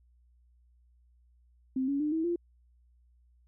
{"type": "tone with pitch steps", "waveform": "sine", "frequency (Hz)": [261.6, 280.4, 300.5, 322.1, 345.2], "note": ["C4", "C#4", "D4", "E4", "F4"], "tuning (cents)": [0, 20, 40, -40, -20], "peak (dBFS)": -27, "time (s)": [1.76, 2.36], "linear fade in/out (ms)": 5, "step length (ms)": 120, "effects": ["added 60 Hz sine -61 dBFS peak until 3.47 s"]}